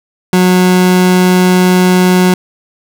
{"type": "tone", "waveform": "30% pulse", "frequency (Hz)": 182.5, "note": "F#3", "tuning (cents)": -24, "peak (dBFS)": -3, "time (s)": [0.33, 2.34], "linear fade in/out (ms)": 2, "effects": []}